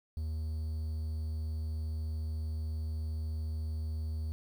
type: tone with quantisation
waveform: triangle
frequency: 78.4 Hz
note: D#2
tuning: 14 cents sharp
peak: -31 dBFS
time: 0.17-4.32 s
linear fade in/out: 0 ms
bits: 10
effects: none